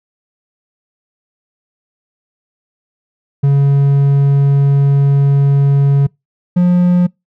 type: tone pair in turn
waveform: triangle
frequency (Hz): 140 / 177.7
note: C#3 / F3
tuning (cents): +18 / +30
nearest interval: major third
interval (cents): 412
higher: second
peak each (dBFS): -5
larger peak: neither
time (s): 3.43-6.07 / 6.56-7.07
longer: first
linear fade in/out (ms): 10
effects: noise-tail reverb RT60 0.2 s tail -26 dB re dry